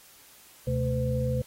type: tone cluster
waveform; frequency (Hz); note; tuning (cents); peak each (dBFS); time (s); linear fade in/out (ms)
sine; 74.2 / 128.2 / 218.7 / 507; D2 / C3 / A3 / B4; +18 / -35 / -10 / +45; -33 / -27 / -34 / -30; 0.67-1.42; 5
effects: white hiss -54 dBFS RMS until 1.46 s + AAC 48 kbps

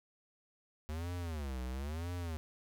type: tone with vibrato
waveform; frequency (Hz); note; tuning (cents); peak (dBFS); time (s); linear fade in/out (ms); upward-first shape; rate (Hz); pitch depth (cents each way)
square; 74.6; D2; +28; -38; 0.89-2.37; 0; sine; 1; 300
effects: none

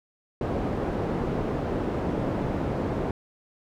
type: low-pass noise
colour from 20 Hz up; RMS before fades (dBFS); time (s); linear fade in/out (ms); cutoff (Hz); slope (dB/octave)
white; -28; 0.41-3.11; 2; 460; 12
effects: none

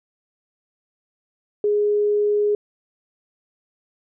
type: tone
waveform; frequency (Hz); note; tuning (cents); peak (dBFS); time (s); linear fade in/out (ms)
sine; 415.3; G#4; 0; -16; 1.64-2.55; 2
effects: none

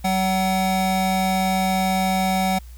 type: tone pair together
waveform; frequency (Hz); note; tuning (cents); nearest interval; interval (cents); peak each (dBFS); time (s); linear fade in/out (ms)
square; 189.07 / 753; F#3 / F#5; +38 / +30; 2 octaves; 2392; -22; 0.04-2.59; 10
effects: added 60 Hz sine -37 dBFS peak until 2.77 s + white hiss -53 dBFS RMS until 2.77 s

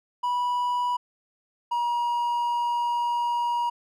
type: tone pair in turn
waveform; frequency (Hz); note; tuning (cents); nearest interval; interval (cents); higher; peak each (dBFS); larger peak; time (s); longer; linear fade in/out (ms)
triangle; 979 / 954.4; B5 / A#5; -15 / +41; unison; 44; first; -21; neither; 0.23-0.97 / 1.71-3.7; second; 10
effects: none

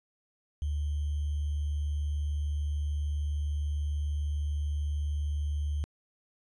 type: tone with sample-and-hold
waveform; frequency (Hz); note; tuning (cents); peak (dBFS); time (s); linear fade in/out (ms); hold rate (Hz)
sine; 73.42; D2; 0; -28; 0.62-5.84; 0; 3150
effects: resampled to 22050 Hz

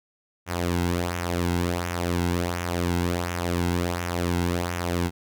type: tone with flanger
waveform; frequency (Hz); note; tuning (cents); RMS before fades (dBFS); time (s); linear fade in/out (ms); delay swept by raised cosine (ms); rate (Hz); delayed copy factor
sawtooth; 87.31; F2; 0; -26; 0.46-5.11; 50; 0.22 to 1.72; 1.4; -0.6
effects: none

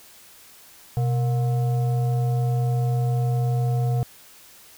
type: tone with frequency modulation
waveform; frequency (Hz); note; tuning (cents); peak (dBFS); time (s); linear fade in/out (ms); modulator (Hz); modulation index
sine; 125.8; B2; +32; -19; 0.97-4.03; 0; 592; 0.38
effects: white hiss -49 dBFS RMS until 4.77 s

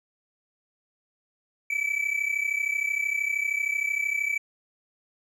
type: tone pair together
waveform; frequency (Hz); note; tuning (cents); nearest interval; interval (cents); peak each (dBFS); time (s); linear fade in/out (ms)
triangle; 2286 / 2319; D7 / D7; -47 / -22; unison; 25; -26; 1.7-4.38; 5
effects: none

